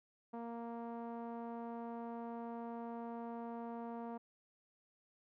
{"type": "tone with low-pass filter", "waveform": "sawtooth", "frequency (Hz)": 233.1, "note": "A#3", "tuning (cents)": 0, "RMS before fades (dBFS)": -45, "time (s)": [0.33, 4.18], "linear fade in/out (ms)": 10, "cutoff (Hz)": 890, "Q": 2.2, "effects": []}